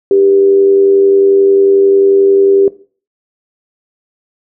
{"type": "tone with amplitude modulation", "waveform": "sine", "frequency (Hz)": 393.7, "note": "G4", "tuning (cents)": 8, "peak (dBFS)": -3, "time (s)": [0.11, 2.68], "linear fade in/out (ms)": 2, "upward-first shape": "sine", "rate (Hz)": 91.2, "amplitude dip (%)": 45, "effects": ["noise-tail reverb RT60 0.4 s tail -18 dB re dry"]}